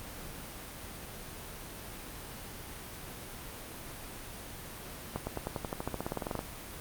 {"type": "accelerating click train", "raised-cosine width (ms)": 1, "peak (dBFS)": -19, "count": 19, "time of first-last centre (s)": [5.16, 6.391], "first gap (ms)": 110, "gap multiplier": 0.94, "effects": ["pink hiss -44 dBFS RMS until 6.8 s", "Opus 32 kbps"]}